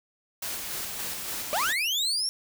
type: noise with tremolo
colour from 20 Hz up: white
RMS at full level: -33 dBFS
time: 0.42-1.73 s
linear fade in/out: 5 ms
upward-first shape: square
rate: 3.5 Hz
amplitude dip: 25%
type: linear sweep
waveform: 35% pulse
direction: up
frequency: 554.4 to 5588 Hz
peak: -23 dBFS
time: 1.53-2.29 s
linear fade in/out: 0 ms
effects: none